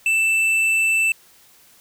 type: tone with tanh clipping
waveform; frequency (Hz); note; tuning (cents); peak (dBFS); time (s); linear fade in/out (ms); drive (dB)
triangle; 2654; E7; +11; -17; 0.06-1.12; 2; 12
effects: white hiss -52 dBFS RMS until 1.8 s